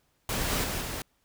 pink noise with level steps, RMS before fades -30 / -28 / -32 / -35 dBFS, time 0.29-1.02 s, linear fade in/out 2 ms, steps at 0.48 / 0.63 / 0.8 s, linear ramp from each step 20 ms, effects pink hiss -71 dBFS RMS until 1.24 s

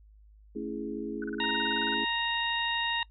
sine chord, A major seventh, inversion none, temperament equal, 220 / 277.2 / 329.6 / 415.3 Hz, A3 / C#4 / E4 / G#4, 0 / 0 / 0 / 0 cents, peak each -38 dBFS, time 0.55-2.05 s, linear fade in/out 10 ms
sine tone bursts, 1493 Hz, F#6, 15 cents sharp, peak -37 dBFS, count 14, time 1.22-1.942 s, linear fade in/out 2 ms, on 20 ms, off 34 ms
harmonic tone, 932.3 Hz, A#5, in tune, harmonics 1 / 2 / 3 / 4, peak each -33 / -33 / -33 / -33 dBFS, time 1.4-3.03 s, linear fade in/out 2 ms
effects noise-tail reverb RT60 0.1 s tail -23 dB re dry + added 52 Hz sine -53 dBFS peak until 3.1 s

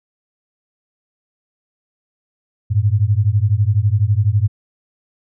sine beating tone pair, 98 / 110 Hz, G2 / A2, 0 / 0 cents, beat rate 12 Hz, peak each -15 dBFS, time 2.7-4.48 s, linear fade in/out 20 ms, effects none

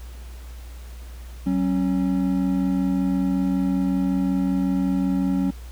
triangle tone pair together, 187.94 / 273.3 Hz, F#3 / C#4, +27 / -24 cents, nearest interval tritone, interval 649 cents, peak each -20 dBFS, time 1.46-5.51 s, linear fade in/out 10 ms, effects added 60 Hz sine -35 dBFS peak until 5.71 s + pink hiss -49 dBFS RMS until 5.71 s

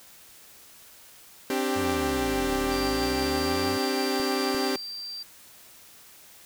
sawtooth chord, C suspended second, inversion none, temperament equal with one note detuned, 263.4 / 293.7 / 392 Hz, C4 / D4 / G4, +12 / 0 / 0 cents, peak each -25 / -28 / -24 dBFS, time 1.5-4.76 s, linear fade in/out 2 ms
sawtooth linear two-way sweep, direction down then up, 98 to 32.7 to 98 Hz, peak -30 dBFS, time 1.75-3.78 s, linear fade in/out 20 ms, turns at 2.55 s
sine tone, 4699 Hz, D8, in tune, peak -34 dBFS, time 2.71-5.23 s, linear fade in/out 5 ms
clicks, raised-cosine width 3 ms, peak -28 / -27 dBFS, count 2, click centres 4.199 / 4.547 s
effects white hiss -51 dBFS RMS until 6.45 s

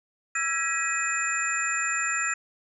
sine tone cluster, 1337 / 1653 / 1919 / 2515 / 7180 Hz, E6 / G#6 / A#6 / D#7 / A8, +24 / -9 / +50 / +18 / +34 cents, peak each -31 dBFS, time 0.35-2.34 s, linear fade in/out 5 ms, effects none

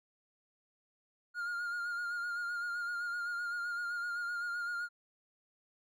triangle tone with vibrato, 1416 Hz, F6, 23 cents sharp, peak -33 dBFS, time 1.34-4.89 s, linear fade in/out 50 ms, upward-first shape sine, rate 7.8 Hz, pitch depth 32 cents each way, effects none

